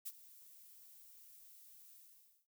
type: noise with ADSR envelope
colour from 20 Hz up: violet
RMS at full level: -42 dBFS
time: 0.05-2.47 s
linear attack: 21 ms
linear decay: 39 ms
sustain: -18 dB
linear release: 520 ms
effects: noise-tail reverb RT60 0.2 s tail -26 dB re dry